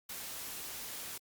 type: noise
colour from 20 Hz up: white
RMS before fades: -43 dBFS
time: 0.09-1.18 s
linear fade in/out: 5 ms
effects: Opus 48 kbps